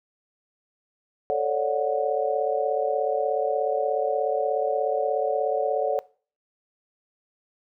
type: chord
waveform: sine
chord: D major seventh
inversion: second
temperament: just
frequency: 440.5 / 550.6 / 587.3 / 734.2 Hz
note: A4 / C#5 / D5 / F#5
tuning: +2 / -12 / 0 / -14 cents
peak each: -27 dBFS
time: 1.3-5.99 s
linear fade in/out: 0 ms
effects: noise-tail reverb RT60 0.4 s tail -21 dB re dry